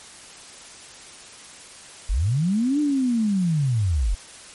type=linear two-way sweep; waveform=sine; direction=up then down; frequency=35.91 to 301.8 to 39.31 Hz; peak=-18 dBFS; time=2.09-4.15 s; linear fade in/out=10 ms; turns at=2.8 s; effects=white hiss -43 dBFS RMS until 4.54 s + MP3 48 kbps